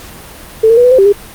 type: tone with pitch steps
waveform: sine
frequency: 442.6 / 458 / 487.1 / 497.5 / 517 / 391.6 / 405.5 Hz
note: A4 / A#4 / B4 / B4 / C5 / G4 / G#4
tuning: +10 / -31 / -24 / +13 / -21 / -2 / -41 cents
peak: -3 dBFS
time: 0.63-1.127 s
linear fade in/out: 10 ms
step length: 71 ms
effects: pink hiss -32 dBFS RMS until 1.34 s + Opus 48 kbps